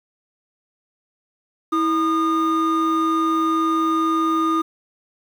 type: tone pair together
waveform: triangle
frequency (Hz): 324.5 / 1222.4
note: E4 / D#6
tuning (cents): -27 / -31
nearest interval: octave + major seventh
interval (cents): 2296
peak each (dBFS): -17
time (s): 1.72-4.62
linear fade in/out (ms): 10
effects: tanh soft clip ceiling -9 dBFS + 8-bit